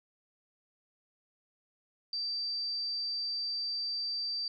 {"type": "tone", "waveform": "sine", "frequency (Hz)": 4664, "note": "D8", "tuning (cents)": -13, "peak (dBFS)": -32, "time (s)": [2.13, 4.48], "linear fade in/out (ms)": 2, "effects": []}